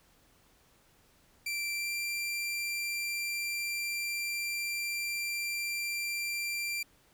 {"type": "tone with pitch glide", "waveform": "sawtooth", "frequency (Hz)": [2349, 2364], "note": ["D7", "D7"], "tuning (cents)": [0, 11], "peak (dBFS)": -29, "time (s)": [1.46, 6.83], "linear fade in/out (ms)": 5, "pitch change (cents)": 11, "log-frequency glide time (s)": [1.73, 1.92], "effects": ["pink hiss -65 dBFS RMS until 7.13 s"]}